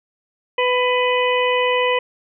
harmonic tone, 498.4 Hz, B4, 16 cents sharp, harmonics 1 / 2 / 4 / 5 / 6, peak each -18 / -21 / -24 / -25 / -26 dBFS, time 0.58-1.99 s, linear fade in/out 5 ms, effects none

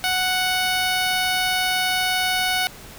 10% pulse tone, 740 Hz, F#5, in tune, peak -11 dBFS, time 0.04-2.67 s, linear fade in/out 0 ms, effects pink hiss -41 dBFS RMS until 2.98 s

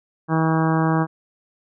harmonic tone, 160.7 Hz, E3, 44 cents flat, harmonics 1 / 2 / 3 / 4 / 5 / 6 / 7 / 8 / 9 / 10, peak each -19 / -22 / -29 / -30 / -27 / -29 / -28 / -33 / -35 / -33 dBFS, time 0.28-1.07 s, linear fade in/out 50 ms, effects none

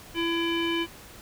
square tone with low-pass filter, 335.3 Hz, E4, 30 cents sharp, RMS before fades -27 dBFS, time 0.14-0.87 s, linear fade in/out 50 ms, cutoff 2800 Hz, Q 8.5, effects pink hiss -47 dBFS RMS until 1.21 s

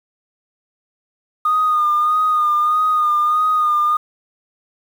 sine tone with vibrato, 1226 Hz, D#6, 26 cents flat, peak -12 dBFS, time 1.45-3.97 s, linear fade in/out 5 ms, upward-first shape sine, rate 1.6 Hz, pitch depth 35 cents each way, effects tanh soft clip ceiling -9 dBFS + 7-bit

